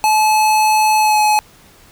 square tone with pitch glide, 861 to 848.7 Hz, A5 to G#5, -38 to +37 cents, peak -11 dBFS, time 0.04-1.39 s, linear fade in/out 0 ms, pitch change -25 cents, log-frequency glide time 0.99-1.2 s, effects pink hiss -46 dBFS RMS until 1.91 s

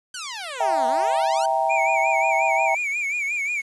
10% pulse exponential two-way sweep, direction down then up, 1568 to 233.1 to 1568 Hz, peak -22 dBFS, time 0.14-1.46 s, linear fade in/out 5 ms, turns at 0.87 s
sine chord, E diminished, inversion none, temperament equal with one note detuned, 652.8 / 784 / 932.3 Hz, E5 / G5 / Bb5, -17 / 0 / 0 cents, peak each -23 / -22 / -24 dBFS, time 0.6-2.75 s, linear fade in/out 5 ms
triangle tone with vibrato, 2318 Hz, D7, 23 cents flat, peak -21 dBFS, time 1.69-3.62 s, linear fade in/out 20 ms, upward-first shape sine, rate 5.6 Hz, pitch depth 100 cents each way
effects resampled to 24000 Hz + 8-bit

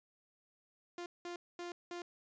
sawtooth tone bursts at uneven times, 349.2 Hz, F4, in tune, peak -38 dBFS, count 4, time 0.98-1.06 / 1.25-1.36 / 1.59-1.72 / 1.91-2.02 s, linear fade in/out 2 ms, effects resampled to 16000 Hz

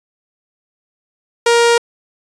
sawtooth tone, 470 Hz, A#4, 14 cents sharp, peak -5 dBFS, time 1.46-1.78 s, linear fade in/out 5 ms, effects resampled to 22050 Hz

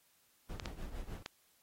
brown noise with tremolo, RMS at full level -41 dBFS, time 0.49-1.23 s, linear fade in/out 5 ms, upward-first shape triangle, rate 6.6 Hz, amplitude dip 75%
clicks, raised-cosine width 0.2 ms, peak -22 dBFS, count 3, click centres 0.598 / 0.658 / 1.261 s
effects white hiss -71 dBFS RMS until 1.62 s + AAC 48 kbps

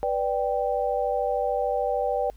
sine chord, G major, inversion first, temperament equal, 493.9 / 587.3 / 784 Hz, B4 / D5 / G5, 0 / 0 / 0 cents, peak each -27 dBFS, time 0.03-2.3 s, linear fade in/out 0 ms, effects added 50 Hz sine -45 dBFS peak until 2.36 s + pink hiss -62 dBFS RMS until 2.36 s

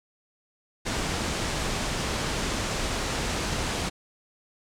pink low-pass noise, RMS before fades -29 dBFS, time 0.85-3.9 s, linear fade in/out 20 ms, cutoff 8400 Hz, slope 24 dB/octave, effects none

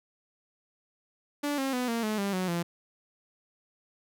sawtooth tone with pitch steps, 289.9 / 268.9 / 249.5 / 231.4 / 214.7 / 199.15 / 184.75 / 171.38 Hz, D4 / C4 / B3 / A#3 / A3 / G3 / F#3 / F3, -22 / +47 / +18 / -13 / -42 / +28 / -2 / -32 cents, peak -24 dBFS, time 1.43-2.63 s, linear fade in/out 10 ms, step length 150 ms, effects none

